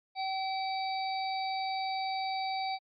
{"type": "harmonic tone", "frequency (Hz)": 767, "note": "G5", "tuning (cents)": -38, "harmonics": [1, 3, 5, 6], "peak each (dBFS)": [-32, -41, -44, -42], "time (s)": [0.15, 2.79], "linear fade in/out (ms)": 50, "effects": ["Opus 48 kbps"]}